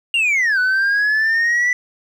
sine linear two-way sweep, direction down then up, 2838 to 1480 to 1985 Hz, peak -11 dBFS, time 0.14-1.73 s, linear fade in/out 2 ms, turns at 0.59 s, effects tanh soft clip ceiling -13 dBFS + 8-bit

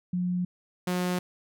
sine / sawtooth tone pair in turn, 179.3 / 180.09 Hz, F3 / F#3, +46 / -47 cents, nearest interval unison, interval 7 cents, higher second, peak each -25 / -22 dBFS, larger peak second, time 0.13-0.45 / 0.87-1.19 s, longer neither, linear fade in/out 5 ms, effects none

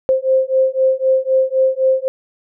sine beating tone pair, 523.3 / 527.2 Hz, C5 / C5, 0 / +13 cents, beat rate 3.9 Hz, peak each -15 dBFS, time 0.09-2.08 s, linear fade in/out 0 ms, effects none

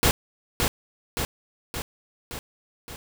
pink noise with echo, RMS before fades -19 dBFS, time 0.03-0.11 s, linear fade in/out 0 ms, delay 570 ms, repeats 5, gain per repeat -4 dB, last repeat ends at 2.96 s, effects none

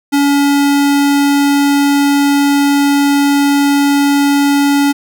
square tone, 283.4 Hz, C#4, 38 cents sharp, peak -9 dBFS, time 0.12-4.93 s, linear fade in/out 20 ms, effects none

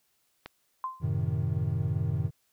click, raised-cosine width 0.3 ms, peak -23 dBFS, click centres 0.46 s
sine tone with exponential decay, 1040 Hz, C6, 11 cents flat, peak -27 dBFS, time 0.84-1.09 s, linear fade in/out 1 ms, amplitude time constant 54 ms
triangle chord, F# diminished seventh, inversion none, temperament equal, 92.5 / 110 / 130.81 / 155.56 Hz, F#2 / A2 / C3 / Eb3, 0 / 0 / 0 / 0 cents, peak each -30 dBFS, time 1-2.31 s, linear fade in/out 50 ms
effects white hiss -72 dBFS RMS until 2.52 s

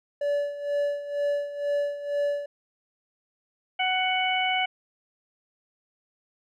triangle tone with tremolo, 576 Hz, D5, 34 cents flat, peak -20 dBFS, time 0.21-2.46 s, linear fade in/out 5 ms, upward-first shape sine, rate 2.1 Hz, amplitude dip 75%
harmonic tone, 744 Hz, F#5, 9 cents sharp, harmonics 1 / 2 / 3 / 4, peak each -26 / -34 / -27 / -29 dBFS, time 3.79-4.66 s, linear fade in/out 10 ms
effects none

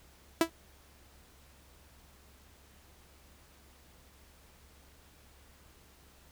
sawtooth tone with exponential decay, 329.6 Hz, E4, in tune, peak -16 dBFS, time 0.41-0.5 s, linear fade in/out 2 ms, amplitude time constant 19 ms, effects added 69 Hz sine -61 dBFS peak until 6.31 s + pink hiss -61 dBFS RMS until 6.31 s

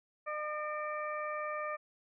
harmonic tone with a mistuned harmonic, 605 Hz, D#5, 49 cents flat, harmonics 1 / 2 / 3 / 4, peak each -39 / -38 / -44 / -46 dBFS, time 0.26-1.77 s, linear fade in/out 20 ms, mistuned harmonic 4, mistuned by -65 cents, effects none

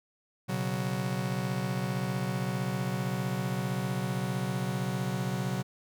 45% pulse chord, B suspended second, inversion none, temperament just, 123.47 / 138.9 / 185.21 Hz, B2 / C#3 / F#3, 0 / +4 / +2 cents, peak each -34 / -35 / -33 dBFS, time 0.48-5.63 s, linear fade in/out 20 ms, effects none

